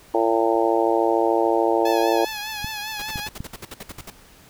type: harmonic tone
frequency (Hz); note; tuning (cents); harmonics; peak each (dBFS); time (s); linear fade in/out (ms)
113.6; A#2; -44; 3 / 4 / 5 / 6 / 7 / 8; -22 / -23 / -24 / -25 / -25 / -26; 0.14-2.25; 5
type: tone with vibrato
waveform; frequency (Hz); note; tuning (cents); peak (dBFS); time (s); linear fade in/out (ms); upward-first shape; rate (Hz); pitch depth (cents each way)
10% pulse; 851; G#5; +42; -20; 1.85-3.28; 5; triangle; 5; 66
type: clicks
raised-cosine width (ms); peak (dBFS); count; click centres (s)
5; -18; 3; 2.645 / 3.158 / 3.405
type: noise bursts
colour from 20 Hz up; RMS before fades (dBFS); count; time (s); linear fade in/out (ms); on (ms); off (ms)
pink; -35; 13; 2.99-4.102; 5; 32; 58
effects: pink hiss -50 dBFS RMS until 4.49 s